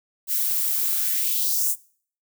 violet noise with high-pass filter sweep, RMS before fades -23 dBFS, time 0.27-1.76 s, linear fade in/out 50 ms, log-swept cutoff 210 to 8400 Hz, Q 2.2, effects noise-tail reverb RT60 0.5 s tail -22 dB re dry

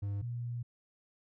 triangle / sine tone pair in turn, 100.8 / 119.87 Hz, G2 / A#2, +49 / +49 cents, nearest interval minor third, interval 300 cents, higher second, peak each -31 / -35 dBFS, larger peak first, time 0.02-0.22 / 0.22-0.63 s, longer second, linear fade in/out 10 ms, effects none

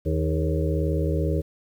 harmonic tone with a mistuned harmonic, 78.3 Hz, D#2, 11 cents sharp, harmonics 1 / 2 / 4 / 5 / 6 / 7, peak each -24 / -27 / -30 / -31 / -32 / -32 dBFS, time 0.05-1.42 s, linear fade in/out 20 ms, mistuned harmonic 5, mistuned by +69 cents, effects 9-bit

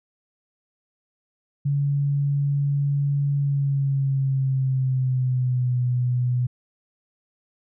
sine tone with pitch glide, 141.8 to 124.16 Hz, C#3 to B2, +40 to +10 cents, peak -19 dBFS, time 1.65-6.47 s, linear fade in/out 10 ms, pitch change -230 cents, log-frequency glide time 3.37-5.79 s, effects none

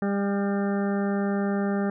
harmonic tone with a mistuned harmonic, 200 Hz, G3, 35 cents sharp, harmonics 1 / 2 / 3 / 4 / 6 / 7 / 8 / 9, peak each -24 / -30 / -34 / -36 / -40 / -41 / -42 / -43 dBFS, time 0.02-1.9 s, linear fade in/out 2 ms, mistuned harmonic 8, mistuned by -33 cents, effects none

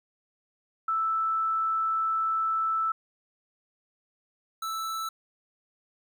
sine / square tone pair in turn, 1318.5 / 1318.5 Hz, E6 / E6, 0 / 0 cents, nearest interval unison, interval 0 cents, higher neither, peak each -24 / -31 dBFS, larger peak first, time 0.88-2.92 / 4.62-5.09 s, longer first, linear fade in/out 5 ms, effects 11-bit

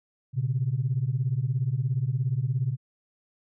sine beating tone pair, 120 / 137 Hz, B2 / C#3, -49 / -20 cents, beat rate 17 Hz, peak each -26 dBFS, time 0.33-2.77 s, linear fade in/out 50 ms, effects tanh soft clip ceiling -16 dBFS

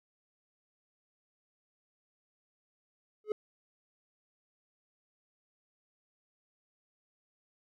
triangle tone with exponential growth, 424.7 Hz, G#4, 39 cents sharp, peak -23 dBFS, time 3.24-3.32 s, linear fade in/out 2 ms, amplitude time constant 16 ms, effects none

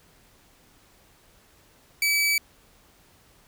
sawtooth tone, 2295 Hz, D7, 40 cents flat, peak -17 dBFS, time 2.02-2.38 s, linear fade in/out 2 ms, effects pink hiss -58 dBFS RMS until 3.47 s

